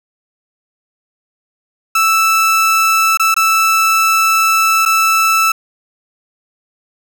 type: tone with dropouts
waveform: 30% pulse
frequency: 1318.5 Hz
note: E6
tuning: in tune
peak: -7 dBFS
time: 1.95-5.52 s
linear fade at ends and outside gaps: 5 ms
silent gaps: 3.173-3.196 / 3.343-3.364 / 4.853-4.859 s
effects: none